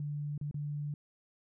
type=tone with dropouts; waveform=sine; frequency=146.7 Hz; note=D3; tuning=2 cents flat; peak=-34 dBFS; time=0-0.94 s; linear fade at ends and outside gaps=2 ms; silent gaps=0.378-0.412 / 0.512-0.543 s; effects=none